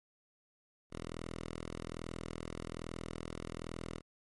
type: tone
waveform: 5% pulse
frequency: 41.2 Hz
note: E1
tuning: in tune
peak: -30 dBFS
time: 0.9-4.02 s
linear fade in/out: 50 ms
effects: MP3 48 kbps